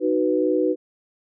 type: chord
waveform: sine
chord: B major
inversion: first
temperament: just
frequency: 308.7 / 370.4 / 493.9 Hz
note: D#4 / F#4 / B4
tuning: -14 / +2 / 0 cents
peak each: -22 dBFS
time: 0-0.76 s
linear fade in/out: 50 ms
effects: none